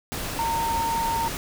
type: tone in noise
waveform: sine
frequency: 917 Hz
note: A#5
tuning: 29 cents flat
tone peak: -23 dBFS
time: 0.39-1.28 s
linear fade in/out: 0 ms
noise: pink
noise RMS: -31 dBFS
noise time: 0.12-1.37 s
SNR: +5 dB
effects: none